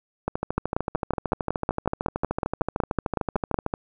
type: two click trains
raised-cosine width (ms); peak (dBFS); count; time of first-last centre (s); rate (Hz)
1; -9 / -11; 17 / 47; 0.58-3.543 / 0.28-3.739; 5.4 / 13.3
effects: none